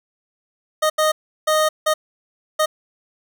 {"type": "tone bursts at uneven times", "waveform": "25% pulse", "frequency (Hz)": 620, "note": "D#5", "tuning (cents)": -6, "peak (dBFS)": -11, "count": 5, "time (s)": [[0.82, 0.9], [0.98, 1.12], [1.47, 1.69], [1.86, 1.94], [2.59, 2.66]], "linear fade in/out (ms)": 10, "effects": []}